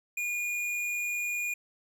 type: tone with hard clipping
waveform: sine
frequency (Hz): 2435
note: D#7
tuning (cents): -38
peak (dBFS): -31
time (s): 0.17-1.54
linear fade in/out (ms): 5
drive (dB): 12
effects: none